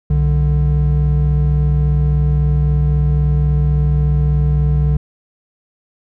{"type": "tone pair together", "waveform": "triangle", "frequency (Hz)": [63.9, 147.57], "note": ["C2", "D3"], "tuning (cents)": [-40, 9], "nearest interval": "octave + major second", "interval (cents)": 1449, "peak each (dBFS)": -12, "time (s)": [0.1, 4.97], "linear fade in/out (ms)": 5, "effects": []}